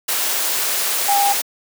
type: tone in noise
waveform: sine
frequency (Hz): 804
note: G5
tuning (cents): +44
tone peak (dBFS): -14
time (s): 1.08-1.33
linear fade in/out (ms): 10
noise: white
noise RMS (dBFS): -20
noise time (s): 0.08-1.42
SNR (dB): +3
effects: high-pass 400 Hz 12 dB/octave